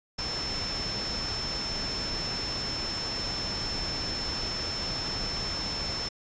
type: tone in noise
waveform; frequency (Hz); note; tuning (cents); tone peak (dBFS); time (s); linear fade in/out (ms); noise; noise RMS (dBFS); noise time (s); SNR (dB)
sine; 5320; E8; +15; -32; 0.18-6.09; 10; pink; -35; 0.18-6.09; 0
effects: resampled to 16000 Hz